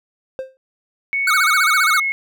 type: tone with exponential decay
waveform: triangle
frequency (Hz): 525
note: C5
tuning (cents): +6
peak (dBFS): -18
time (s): 0.39-0.57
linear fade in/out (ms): 0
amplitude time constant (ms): 38
type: tone with pitch glide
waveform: sine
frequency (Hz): 2217 to 2176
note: C#7 to C#7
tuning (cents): 0 to -33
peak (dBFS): -17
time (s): 1.13-2.12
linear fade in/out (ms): 0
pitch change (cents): -33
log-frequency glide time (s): 1.8-1.99
type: tone with vibrato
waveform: square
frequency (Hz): 1360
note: F6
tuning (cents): -46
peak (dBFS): -15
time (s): 1.27-2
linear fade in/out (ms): 5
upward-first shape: sine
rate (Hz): 15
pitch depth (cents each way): 200
effects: none